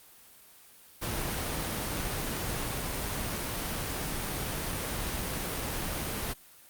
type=noise; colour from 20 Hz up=pink; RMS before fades=-33 dBFS; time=1.01-6.34 s; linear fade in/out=20 ms; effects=white hiss -55 dBFS RMS until 6.69 s + Opus 32 kbps